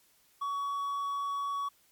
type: tone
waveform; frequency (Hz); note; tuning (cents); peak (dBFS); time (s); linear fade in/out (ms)
triangle; 1126; C#6; +27; -29; 0.41-1.69; 10
effects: white hiss -66 dBFS RMS until 1.91 s + MP3 96 kbps